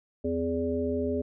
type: harmonic tone with a mistuned harmonic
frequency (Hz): 83.1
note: E2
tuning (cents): +15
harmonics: 1 / 3 / 5 / 7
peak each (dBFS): -35 / -30 / -30 / -34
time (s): 0.24-1.22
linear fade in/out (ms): 10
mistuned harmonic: 3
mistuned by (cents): +42
effects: none